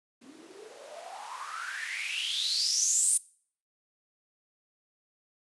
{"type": "noise with band-pass filter sweep", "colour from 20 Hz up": "blue", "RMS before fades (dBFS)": -32, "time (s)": [0.21, 3.18], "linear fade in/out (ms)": 10, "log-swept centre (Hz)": [250, 9400], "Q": 9.1, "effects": ["noise-tail reverb RT60 0.5 s tail -22 dB re dry", "resampled to 24000 Hz"]}